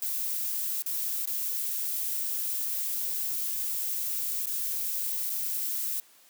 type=noise with dropouts; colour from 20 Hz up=violet; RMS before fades=-31 dBFS; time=0.02-6 s; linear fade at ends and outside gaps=1 ms; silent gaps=0.822-0.862 / 1.256-1.273 / 4.458-4.469 / 5.296-5.301 s; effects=white hiss -58 dBFS RMS until 6.29 s + high-pass 200 Hz 12 dB/octave